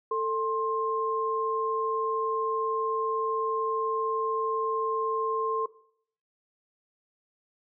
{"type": "tone pair together", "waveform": "sine", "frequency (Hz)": [444.8, 1057.9], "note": ["A4", "C6"], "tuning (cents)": [19, 19], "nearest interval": "octave + minor third", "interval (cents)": 1500, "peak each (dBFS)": -28, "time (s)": [0.11, 5.66], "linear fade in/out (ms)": 5, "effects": ["noise-tail reverb RT60 0.6 s tail -18 dB re dry"]}